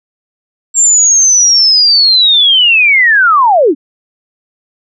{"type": "linear sweep", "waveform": "sine", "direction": "down", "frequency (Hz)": [7460, 246.9], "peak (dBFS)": -4, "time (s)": [0.74, 3.75], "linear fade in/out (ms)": 50, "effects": []}